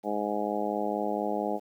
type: harmonic tone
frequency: 104.3 Hz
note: G#2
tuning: 8 cents sharp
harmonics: 2 / 3 / 4 / 5 / 6 / 7 / 8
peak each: -35 / -35 / -35 / -35 / -35 / -35 / -35 dBFS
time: 0.03-1.6 s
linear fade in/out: 50 ms
effects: 10-bit